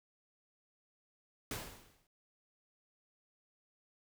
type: noise with exponential decay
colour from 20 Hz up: pink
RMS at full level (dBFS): -38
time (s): 1.51-2.07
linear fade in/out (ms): 2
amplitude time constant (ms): 120
effects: none